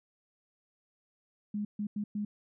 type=tone bursts at uneven times; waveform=sine; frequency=207.7 Hz; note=G#3; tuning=in tune; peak=-31 dBFS; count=4; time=1.54-1.65 / 1.79-1.87 / 1.96-2.04 / 2.15-2.25 s; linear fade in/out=5 ms; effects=none